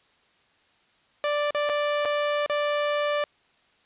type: tone with dropouts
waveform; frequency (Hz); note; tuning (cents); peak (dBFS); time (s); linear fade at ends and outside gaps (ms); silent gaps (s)
sawtooth; 587.3; D5; 0; -19; 1.24-3.24; 1; 1.507-1.547 / 1.692-1.696 / 2.051-2.055 / 2.462-2.497
effects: white hiss -63 dBFS RMS until 3.85 s + resampled to 8000 Hz